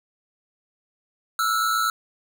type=tone pair together; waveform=square; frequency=1318.5 / 1426.8 Hz; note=E6 / F6; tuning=0 / +37 cents; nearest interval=minor second; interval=137 cents; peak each=-22 / -27 dBFS; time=1.39-1.9 s; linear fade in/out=2 ms; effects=none